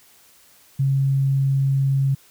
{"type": "tone", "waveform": "sine", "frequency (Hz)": 136.3, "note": "C#3", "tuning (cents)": -29, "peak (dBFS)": -16, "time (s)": [0.79, 2.15], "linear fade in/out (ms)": 10, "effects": ["white hiss -53 dBFS RMS until 2.3 s"]}